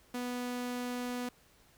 sawtooth tone, 246.3 Hz, B3, 5 cents flat, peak -31 dBFS, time 0.14-1.29 s, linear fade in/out 5 ms, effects pink hiss -64 dBFS RMS until 1.77 s

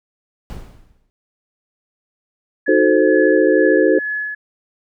brown noise with exponential decay, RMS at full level -26 dBFS, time 0.5-1.1 s, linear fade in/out 0 ms, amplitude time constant 130 ms
sine tone with tremolo, 1703 Hz, G#6, 43 cents sharp, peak -19 dBFS, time 2.66-4.35 s, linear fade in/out 10 ms, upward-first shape sine, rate 2.2 Hz, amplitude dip 45%
sine chord, D# diminished seventh, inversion none, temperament equal with one note detuned, 311.1 / 366.8 / 440 / 523.3 Hz, D#4 / F#4 / A4 / C5, 0 / -15 / 0 / 0 cents, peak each -16 dBFS, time 2.68-3.99 s, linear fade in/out 5 ms
effects none

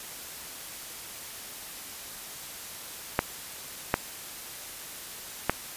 clicks, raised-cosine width 0.5 ms, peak -6 dBFS, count 3, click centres 3.191 / 3.941 / 5.496 s, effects white hiss -41 dBFS RMS until 5.76 s + resampled to 32000 Hz

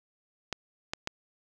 clicks, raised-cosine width 0.2 ms, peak -14 dBFS, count 3, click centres 0.527 / 0.935 / 1.074 s, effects none

